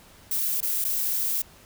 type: noise with dropouts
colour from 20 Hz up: violet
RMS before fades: -26 dBFS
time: 0.31-1.42 s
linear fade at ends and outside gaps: 5 ms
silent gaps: 0.606-0.627 / 0.843-0.848 s
effects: pink hiss -52 dBFS RMS until 1.65 s